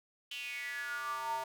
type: tone with high-pass filter sweep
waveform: square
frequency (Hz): 130.81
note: C3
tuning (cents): 0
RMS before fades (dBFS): -39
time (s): 0.31-1.44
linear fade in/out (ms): 5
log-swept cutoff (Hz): 3000 to 790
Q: 8.5
effects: none